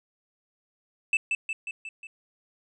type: tone with echo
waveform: triangle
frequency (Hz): 2640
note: E7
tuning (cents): +2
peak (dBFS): -18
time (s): 1.13-1.17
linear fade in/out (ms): 2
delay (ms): 180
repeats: 5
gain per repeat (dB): -4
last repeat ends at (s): 2.07
effects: resampled to 22050 Hz